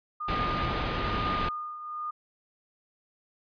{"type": "tone with tremolo", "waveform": "sine", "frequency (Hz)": 1221, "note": "D#6", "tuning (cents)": -33, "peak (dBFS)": -28, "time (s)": [0.2, 2.11], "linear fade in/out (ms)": 10, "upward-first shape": "triangle", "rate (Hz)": 1.1, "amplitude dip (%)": 70}
{"type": "low-pass noise", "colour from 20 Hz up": "pink", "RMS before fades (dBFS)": -31, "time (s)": [0.28, 1.49], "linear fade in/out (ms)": 5, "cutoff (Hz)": 3800, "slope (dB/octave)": 24}
{"effects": ["resampled to 11025 Hz"]}